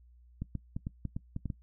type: clicks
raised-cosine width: 5 ms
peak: -23 dBFS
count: 9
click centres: 0.42 / 0.553 / 0.765 / 0.869 / 1.053 / 1.165 / 1.364 / 1.457 / 1.502 s
effects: noise-tail reverb RT60 0.1 s tail -19 dB re dry + added 60 Hz sine -56 dBFS peak until 1.62 s